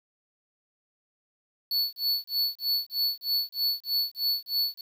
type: tone with tremolo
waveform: square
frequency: 4435 Hz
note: C#8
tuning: in tune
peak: -23 dBFS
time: 1.71-4.81 s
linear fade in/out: 2 ms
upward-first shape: sine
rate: 3.2 Hz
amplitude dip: 100%
effects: 9-bit